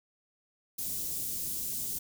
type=band-stop noise; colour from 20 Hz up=white; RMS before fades=-35 dBFS; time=0.78-1.99 s; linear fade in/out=10 ms; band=280 to 6800 Hz; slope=12 dB/octave; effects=none